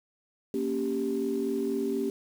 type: chord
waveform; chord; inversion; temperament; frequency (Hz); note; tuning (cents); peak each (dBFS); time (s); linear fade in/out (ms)
sine; G diminished; first; equal; 233.1 / 277.2 / 392; Bb3 / Db4 / G4; 0 / 0 / 0; -32 / -31 / -29; 0.54-2.1; 2
effects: tanh soft clip ceiling -18 dBFS + 8-bit